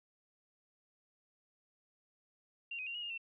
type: tone with pitch steps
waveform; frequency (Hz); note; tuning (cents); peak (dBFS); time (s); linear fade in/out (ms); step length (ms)
sine; 2768 / 2515 / 2766 / 2891 / 2832 / 2703; F7 / D#7 / F7 / F#7 / F7 / E7; -16 / +18 / -17 / -41 / +23 / +43; -39; 2.71-3.178; 5; 78
effects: none